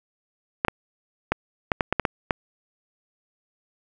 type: clicks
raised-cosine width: 0.5 ms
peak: -5 dBFS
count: 9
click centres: 0.649 / 0.683 / 1.32 / 1.718 / 1.808 / 1.926 / 1.997 / 2.052 / 2.308 s
effects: none